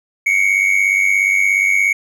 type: tone pair together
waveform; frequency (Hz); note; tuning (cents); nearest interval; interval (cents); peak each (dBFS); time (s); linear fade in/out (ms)
triangle; 2173 / 2270; C#7 / C#7; -35 / +41; minor second; 76; -13; 0.26-1.93; 5
effects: none